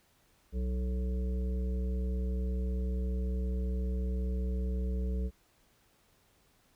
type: harmonic tone with a mistuned harmonic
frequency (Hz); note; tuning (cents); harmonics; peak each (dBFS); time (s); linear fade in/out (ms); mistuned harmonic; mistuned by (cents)
62.7; B1; +27; 1 / 3 / 5 / 7 / 9; -30 / -39 / -51 / -44 / -53; 0.52-5.31; 50; 9; -46
effects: pink hiss -68 dBFS RMS until 6.75 s